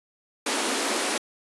pink high-pass noise, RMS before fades -26 dBFS, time 0.46-1.18 s, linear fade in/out 5 ms, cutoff 220 Hz, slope 96 dB/octave, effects resampled to 24000 Hz

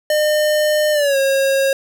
square tone with pitch glide, 606 to 543 Hz, D#5 to C#5, -46 to -36 cents, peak -14 dBFS, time 0.1-1.73 s, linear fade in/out 2 ms, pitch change -190 cents, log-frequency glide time 0.92-1.17 s, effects none

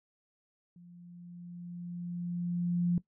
sine tone with level ramp, 174.61 Hz, F3, in tune, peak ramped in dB -51 to -24 dBFS, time 0.76-2.98 s, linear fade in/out 2 ms, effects noise-tail reverb RT60 0.1 s tail -18 dB re dry

